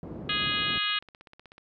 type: band-pass noise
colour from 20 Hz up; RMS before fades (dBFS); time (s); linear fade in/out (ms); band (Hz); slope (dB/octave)
pink; -39; 0.03-0.78; 0; 110 to 440; 12
type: harmonic tone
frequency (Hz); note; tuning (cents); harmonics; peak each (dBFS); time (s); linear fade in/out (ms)
414.9; G#4; -2; 3 / 4 / 5 / 6 / 7 / 8 / 9 / 10; -34 / -34 / -37 / -34 / -31 / -33 / -35 / -40; 0.29-0.99; 5
type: click train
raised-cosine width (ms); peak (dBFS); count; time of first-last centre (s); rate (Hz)
0.3; -33; 13; 0.84-1.581; 16.2
effects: none